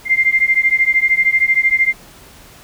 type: beating tone pair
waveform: sine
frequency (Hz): 2093 / 2106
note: C7 / C7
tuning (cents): 0 / +11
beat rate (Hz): 13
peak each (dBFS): -14 / -14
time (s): 0.05-1.94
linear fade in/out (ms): 50
effects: pink hiss -42 dBFS RMS until 2.63 s